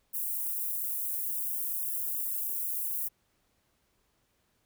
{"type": "high-pass noise", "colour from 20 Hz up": "white", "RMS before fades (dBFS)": -33, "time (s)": [0.13, 3.09], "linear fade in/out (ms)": 20, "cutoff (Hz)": 11000, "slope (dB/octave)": 24, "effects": ["pink hiss -73 dBFS RMS until 4.65 s"]}